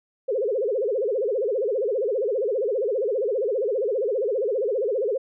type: tone with vibrato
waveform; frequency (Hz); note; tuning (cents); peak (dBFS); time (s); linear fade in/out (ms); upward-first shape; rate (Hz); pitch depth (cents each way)
sine; 465.4; A#4; -3; -21; 0.28-5.18; 10; sine; 15; 270
effects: none